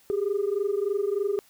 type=tone pair together; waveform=sine; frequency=392 / 415.3 Hz; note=G4 / G#4; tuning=0 / 0 cents; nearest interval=minor second; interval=100 cents; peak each=-25 dBFS; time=0.1-1.39 s; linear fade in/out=0 ms; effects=tanh soft clip ceiling -19 dBFS + white hiss -59 dBFS RMS until 1.49 s